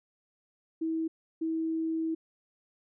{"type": "tone bursts at uneven times", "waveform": "sine", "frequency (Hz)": 323.3, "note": "E4", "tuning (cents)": -34, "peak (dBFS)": -28, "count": 2, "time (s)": [[0.81, 1.08], [1.41, 2.15]], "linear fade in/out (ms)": 10, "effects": []}